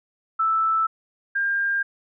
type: tone pair in turn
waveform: sine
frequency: 1318.5 / 1602.7 Hz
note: E6 / G6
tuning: 0 / +38 cents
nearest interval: minor third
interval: 338 cents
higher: second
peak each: -18 / -20 dBFS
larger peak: first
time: 0.39-0.87 / 1.35-1.83 s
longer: neither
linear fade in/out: 10 ms
effects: none